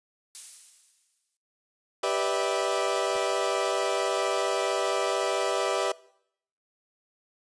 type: noise with exponential decay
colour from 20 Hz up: violet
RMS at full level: -33 dBFS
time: 0.35-1.37 s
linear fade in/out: 0 ms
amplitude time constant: 220 ms
type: chord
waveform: 30% pulse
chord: E minor seventh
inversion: first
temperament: equal with one note detuned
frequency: 392 / 493.9 / 587.3 / 651.7 Hz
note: G4 / B4 / D5 / E5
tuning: 0 / 0 / 0 / -20 cents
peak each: -28 dBFS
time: 2.03-5.92 s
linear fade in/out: 5 ms
type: clicks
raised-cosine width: 1 ms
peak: -31 dBFS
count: 2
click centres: 3.155 / 3.164 s
effects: noise-tail reverb RT60 0.7 s tail -21 dB re dry + resampled to 22050 Hz